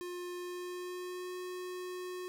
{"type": "tone with pitch glide", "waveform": "square", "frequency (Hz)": [355.6, 363.3], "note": ["F4", "F#4"], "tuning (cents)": [31, -32], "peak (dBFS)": -40, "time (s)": [0.01, 2.28], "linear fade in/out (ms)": 0, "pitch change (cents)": 37, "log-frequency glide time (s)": [0.36, 1.36], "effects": []}